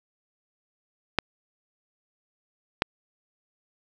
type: clicks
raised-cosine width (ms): 0.3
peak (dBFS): -4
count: 2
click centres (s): 1.187 / 2.821
effects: none